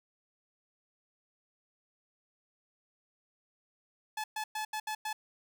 sawtooth tone bursts at uneven times, 861 Hz, A5, 38 cents flat, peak -30 dBFS, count 6, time 4.17-4.24 / 4.36-4.44 / 4.55-4.65 / 4.73-4.8 / 4.87-4.95 / 5.05-5.13 s, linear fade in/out 5 ms, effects none

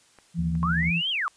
clicks, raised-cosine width 0.5 ms, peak -34 dBFS, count 3, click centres 0.187 / 0.553 / 0.829 s
sine tone with vibrato, 167.5 Hz, E3, 28 cents sharp, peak -24 dBFS, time 0.34-1.02 s, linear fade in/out 50 ms, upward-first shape triangle, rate 3.9 Hz, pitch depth 27 cents each way
harmonic tone, 77.4 Hz, D#2, 9 cents flat, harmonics 1 / 2 / 3, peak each -30 / -36 / -40 dBFS, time 0.38-0.91 s, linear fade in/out 10 ms
sine linear two-way sweep, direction up then down, 1046.5 to 3285 to 1046.5 Hz, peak -24 dBFS, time 0.63-1.28 s, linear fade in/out 0 ms, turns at 1.1 s
effects white hiss -59 dBFS RMS until 1.36 s + resampled to 22050 Hz

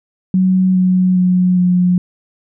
sine tone with pitch steps, 186.3 / 184.05 / 181.83 / 179.64 Hz, F#3 / F#3 / F#3 / F3, +12 / -9 / -30 / +49 cents, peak -9 dBFS, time 0.34-1.98 s, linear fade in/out 2 ms, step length 410 ms, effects none

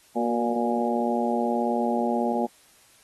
harmonic tone with a mistuned harmonic, 118.4 Hz, A#2, 27 cents sharp, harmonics 2 / 3 / 4 / 5 / 6 / 7, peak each -26 / -30 / -31 / -30 / -31 / -29 dBFS, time 0.15-2.47 s, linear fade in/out 20 ms, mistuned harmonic 3, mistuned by +42 cents, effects white hiss -57 dBFS RMS until 3.03 s + AAC 32 kbps

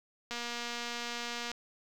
click train, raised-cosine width 0.2 ms, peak -21 dBFS, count 288, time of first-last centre 0.31-1.516 s, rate 238 Hz, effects 8-bit

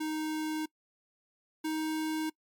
square tone pair in turn, 311.1 / 313.6 Hz, D#4 / D#4, 0 / +14 cents, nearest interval unison, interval 14 cents, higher second, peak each -32 / -31 dBFS, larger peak second, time 0-0.66 / 1.64-2.3 s, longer neither, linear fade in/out 10 ms, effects noise-tail reverb RT60 0.1 s tail -24 dB re dry + MP3 96 kbps

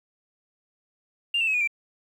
sine tone with pitch steps, 2796 / 2677 / 2564 / 2455 / 2351 Hz, F7 / E7 / E7 / D#7 / D7, +1 / +26 / -49 / -24 / +1 cents, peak -20 dBFS, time 1.34-1.675 s, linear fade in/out 5 ms, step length 67 ms, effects tanh soft clip ceiling -17 dBFS + 9-bit

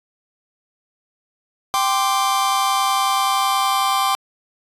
45% pulse chord, G suspended fourth, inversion none, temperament just, 784 / 1045.3 / 1176 Hz, G5 / C6 / D6, 0 / -2 / +2 cents, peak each -21 dBFS, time 1.74-4.15 s, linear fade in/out 0 ms, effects resampled to 32000 Hz

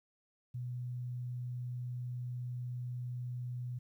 sine tone, 123.47 Hz, B2, in tune, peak -37 dBFS, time 0.54-3.79 s, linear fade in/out 10 ms, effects 12-bit

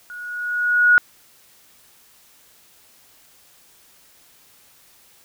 sine tone with level ramp, 1454 Hz, F#6, 31 cents flat, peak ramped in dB -33 to -8 dBFS, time 0.1-0.98 s, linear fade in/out 0 ms, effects white hiss -53 dBFS RMS until 5.24 s

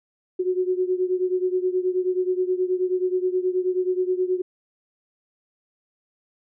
sine beating tone pair, 364.6 / 374 Hz, F#4 / F#4, -25 / +19 cents, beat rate 9.4 Hz, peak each -22 / -25 dBFS, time 0.39-4.42 s, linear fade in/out 10 ms, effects none

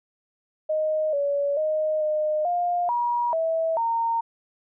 sine tone with pitch steps, 621 / 568 / 620 / 612 / 705 / 958 / 651 / 920 Hz, D#5 / C#5 / D#5 / D#5 / F5 / A#5 / E5 / A#5, -3 / +42 / -6 / -29 / +16 / +47 / -22 / -23 cents, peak -21 dBFS, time 0.69-4.21 s, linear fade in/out 10 ms, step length 440 ms, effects none

